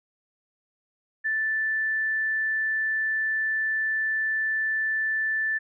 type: tone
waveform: sine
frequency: 1760 Hz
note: A6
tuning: in tune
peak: -23 dBFS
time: 1.24-5.59 s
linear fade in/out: 20 ms
effects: none